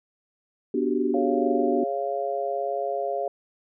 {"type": "chord", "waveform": "sine", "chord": "G major seventh", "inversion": "first", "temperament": "equal", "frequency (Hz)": [246.9, 293.7, 370, 392], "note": ["B3", "D4", "F#4", "G4"], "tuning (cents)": [0, 0, 0, 0], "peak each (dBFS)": -27, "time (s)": [0.74, 1.84], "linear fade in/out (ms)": 5}
{"type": "harmonic tone", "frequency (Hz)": 138.59, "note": "C#3", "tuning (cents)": 0, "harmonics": [3, 4, 5], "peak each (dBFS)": [-31, -29, -28], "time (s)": [1.14, 3.28], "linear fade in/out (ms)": 2}
{"effects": []}